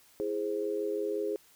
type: chord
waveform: sine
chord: E augmented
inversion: none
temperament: equal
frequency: 329.6 / 415.3 / 523.3 Hz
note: E4 / G#4 / B#4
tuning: 0 / 0 / 0 cents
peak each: -37 / -31 / -37 dBFS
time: 0.2-1.36 s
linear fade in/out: 0 ms
effects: white hiss -61 dBFS RMS until 1.55 s